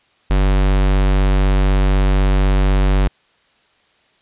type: tone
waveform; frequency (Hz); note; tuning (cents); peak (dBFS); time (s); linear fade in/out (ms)
square; 48; G1; -36; -12; 0.3-3.08; 10
effects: white hiss -57 dBFS RMS until 4.21 s + resampled to 8000 Hz